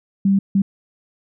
sine tone bursts at uneven times, 196 Hz, G3, in tune, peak -12 dBFS, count 2, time 0.25-0.39 / 0.55-0.62 s, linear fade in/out 5 ms, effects none

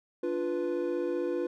triangle chord, B diminished, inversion first, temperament equal, 293.7 / 349.2 / 493.9 Hz, D4 / F4 / B4, 0 / 0 / 0 cents, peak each -34 / -29 / -31 dBFS, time 0.23-1.47 s, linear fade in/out 5 ms, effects none

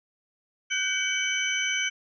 sine tone cluster, 1479 / 1559 / 2274 / 3034 / 6030 Hz, F#6 / G6 / C#7 / F#7 / F#8, -1 / -10 / +44 / +43 / +32 cents, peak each -35 / -33 / -28 / -30 / -33 dBFS, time 0.7-1.9 s, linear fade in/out 20 ms, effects none

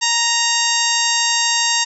harmonic tone with a mistuned harmonic, 932.3 Hz, A#5, in tune, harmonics 1 / 2 / 3 / 4 / 5 / 6 / 7 / 8, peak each -23 / -23 / -23 / -23 / -23 / -23 / -23 / -23 dBFS, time 0.01-1.85 s, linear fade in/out 20 ms, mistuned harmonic 7, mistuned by -28 cents, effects none

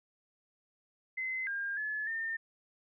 sine tone with pitch steps, 2052 / 1608 / 1716 / 1811 Hz, C7 / G6 / A6 / A6, -34 / +44 / -44 / +49 cents, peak -33 dBFS, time 1.17-2.37 s, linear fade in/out 10 ms, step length 300 ms, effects none

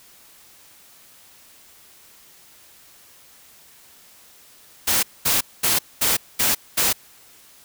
white noise bursts, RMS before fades -19 dBFS, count 6, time 4.87-6.93 s, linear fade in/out 10 ms, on 160 ms, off 220 ms, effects white hiss -50 dBFS RMS until 7.64 s

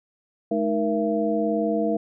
sine tone cluster, 213.2 / 311.4 / 471.1 / 670 Hz, G#3 / D#4 / A#4 / E5, +46 / +2 / +18 / +28 cents, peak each -26 dBFS, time 0.51-1.97 s, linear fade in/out 5 ms, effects none

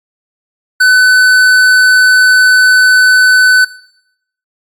triangle tone with tanh clipping, 1506 Hz, F#6, 30 cents sharp, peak -6 dBFS, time 0.8-3.65 s, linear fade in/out 10 ms, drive 18 dB, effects noise-tail reverb RT60 0.8 s tail -20 dB re dry + AAC 64 kbps

